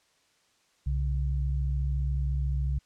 sine tone pair together, 64.54 / 138.59 Hz, C2 / C#3, -23 / 0 cents, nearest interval octave + minor second, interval 1323 cents, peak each -26 / -32 dBFS, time 0.86-2.79 s, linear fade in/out 10 ms, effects white hiss -67 dBFS RMS until 2.85 s + low-pass 7000 Hz 12 dB/octave

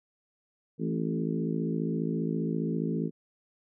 harmonic tone with a mistuned harmonic, 54.9 Hz, A1, 3 cents flat, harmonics 3 / 4 / 5 / 6 / 7 / 8, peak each -31 / -33 / -35 / -37 / -38 / -39 dBFS, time 0.78-3.11 s, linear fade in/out 50 ms, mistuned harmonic 5, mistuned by -25 cents, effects none

